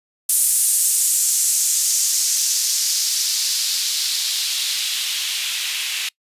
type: noise with band-pass filter sweep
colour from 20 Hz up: blue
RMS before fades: -20 dBFS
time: 0.29-6.09 s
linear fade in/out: 5 ms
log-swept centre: 9400 to 2700 Hz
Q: 1.9
effects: noise-tail reverb RT60 0.1 s tail -25 dB re dry + resampled to 32000 Hz